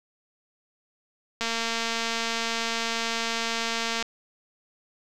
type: click train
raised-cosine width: 0.2 ms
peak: -11 dBFS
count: 600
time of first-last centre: 1.41-4.026 s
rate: 229 Hz
effects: none